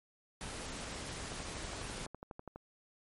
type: noise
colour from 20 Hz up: pink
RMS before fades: -43 dBFS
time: 0.41-2.06 s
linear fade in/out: 0 ms
type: click train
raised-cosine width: 1 ms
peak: -31 dBFS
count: 16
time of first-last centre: 1.32-2.56 s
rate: 12.1 Hz
effects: MP3 48 kbps